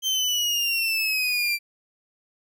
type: exponential sweep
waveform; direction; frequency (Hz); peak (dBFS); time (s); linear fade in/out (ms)
30% pulse; down; 3136 to 2349; -19; 0.02-1.59; 50
effects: none